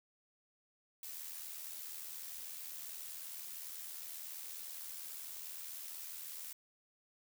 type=noise with amplitude modulation; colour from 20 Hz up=blue; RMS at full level=-44 dBFS; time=1.03-6.53 s; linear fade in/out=2 ms; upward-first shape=sine; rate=80 Hz; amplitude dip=60%; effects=none